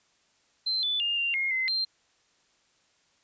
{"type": "tone with pitch steps", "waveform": "sine", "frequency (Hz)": [4104, 3484, 2819, 2779, 2143, 2058, 4161], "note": ["C8", "A7", "F7", "F7", "C7", "C7", "C8"], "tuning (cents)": [-34, -18, 16, -9, 41, -29, -10], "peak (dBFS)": -25, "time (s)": [0.66, 1.85], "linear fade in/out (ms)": 10, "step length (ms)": 170, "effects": ["white hiss -67 dBFS RMS until 3.23 s", "resampled to 16000 Hz"]}